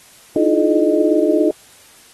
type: tone cluster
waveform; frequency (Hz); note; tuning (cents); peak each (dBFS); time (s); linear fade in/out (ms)
sine; 303.8 / 320.9 / 348.5 / 426.4 / 614; D#4 / E4 / F4 / G#4 / D#5; -41 / -46 / -4 / +46 / -23; -18; 0.36-1.51; 2
effects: white hiss -46 dBFS RMS until 2.13 s + AAC 32 kbps

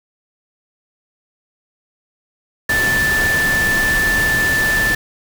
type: tone in noise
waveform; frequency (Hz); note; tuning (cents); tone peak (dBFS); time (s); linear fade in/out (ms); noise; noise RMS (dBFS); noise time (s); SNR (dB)
sine; 1760; A6; 0; -14; 2.69-4.95; 5; pink; -22; 2.69-4.95; +5
effects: none

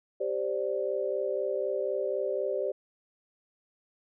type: chord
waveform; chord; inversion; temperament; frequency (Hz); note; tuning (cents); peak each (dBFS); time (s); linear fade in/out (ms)
sine; G suspended fourth; none; equal; 392 / 523.3 / 587.3; G4 / C5 / D5; 0 / 0 / 0; -32; 0.2-2.72; 10
effects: none

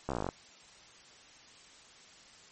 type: slowing click train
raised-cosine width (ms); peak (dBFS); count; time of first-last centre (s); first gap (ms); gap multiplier
1; -19; 12; 0.09-0.289; 14; 1.05
effects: white hiss -56 dBFS RMS until 2.51 s + MP3 32 kbps

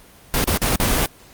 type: noise with dropouts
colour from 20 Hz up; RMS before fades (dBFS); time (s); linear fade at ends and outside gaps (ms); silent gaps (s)
pink; -18; 0.34-1.06; 0; 0.441-0.475 / 0.573-0.618 / 0.758-0.8
effects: pink hiss -47 dBFS RMS until 1.33 s + Opus 24 kbps

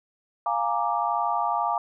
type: chord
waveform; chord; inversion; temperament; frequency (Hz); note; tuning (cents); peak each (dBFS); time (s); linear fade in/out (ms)
sine; Bb dominant seventh; second; equal; 698.5 / 830.6 / 932.3 / 1174.7; F5 / Ab5 / Bb5 / D6; 0 / 0 / 0 / 0; -28; 0.46-1.78; 2
effects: none

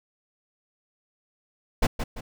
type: noise with echo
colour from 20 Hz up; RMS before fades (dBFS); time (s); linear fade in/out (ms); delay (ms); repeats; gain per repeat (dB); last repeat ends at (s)
brown; -18; 1.82-1.87; 10; 170; 2; -8; 2.21
effects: none

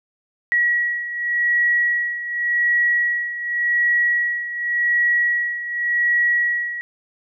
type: beating tone pair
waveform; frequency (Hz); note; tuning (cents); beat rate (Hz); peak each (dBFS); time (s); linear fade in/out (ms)
sine; 1918 / 1918.88; A#6 / A#6; +49 / +50; 0.88; -18 / -23; 0.52-6.81; 0
effects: none

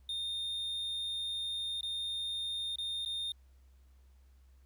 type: tone with dropouts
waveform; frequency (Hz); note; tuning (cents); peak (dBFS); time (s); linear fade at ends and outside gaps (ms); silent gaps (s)
triangle; 3652; A#7; -36; -33; 0.09-3.32; 2; 1.81-1.83 / 2.758-2.784 / 3.05-3.059
effects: added 65 Hz sine -58 dBFS peak until 4.65 s + pink hiss -75 dBFS RMS until 4.65 s

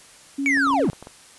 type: tone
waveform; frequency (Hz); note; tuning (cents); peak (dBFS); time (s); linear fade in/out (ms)
sine; 277.2; C#4; 0; -22; 0.38-0.86; 10
type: linear sweep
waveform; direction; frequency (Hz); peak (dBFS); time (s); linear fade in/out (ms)
triangle; down; 2320 to 115.5; -16; 0.46-0.9; 0
type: clicks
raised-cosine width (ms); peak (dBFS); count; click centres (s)
1; -24; 10; 0.573 / 0.671 / 0.707 / 0.738 / 0.796 / 0.845 / 0.889 / 0.932 / 1.026 / 1.071
effects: white hiss -48 dBFS RMS until 1.38 s + resampled to 24000 Hz

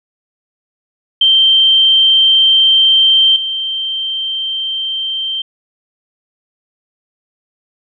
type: tone with level steps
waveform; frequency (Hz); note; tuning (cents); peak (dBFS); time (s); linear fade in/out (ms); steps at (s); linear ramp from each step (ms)
sine; 3136; G7; 0; -6 / -16; 1.21-5.42; 5; 3.36; 2
effects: none

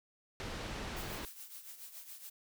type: low-pass noise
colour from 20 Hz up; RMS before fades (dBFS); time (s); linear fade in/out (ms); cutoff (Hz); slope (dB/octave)
pink; -42; 0.4-1.25; 0; 5100; 12
type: noise with tremolo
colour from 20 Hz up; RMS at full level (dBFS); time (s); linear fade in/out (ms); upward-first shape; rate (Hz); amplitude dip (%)
blue; -47; 0.96-2.3; 10; triangle; 7.1; 70
effects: none

